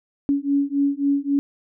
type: beating tone pair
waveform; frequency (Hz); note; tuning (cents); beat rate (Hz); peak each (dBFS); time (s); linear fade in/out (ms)
sine; 279.6 / 283.3; C#4 / C#4; +15 / +38; 3.7; -21; 0.29-1.39; 0
effects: none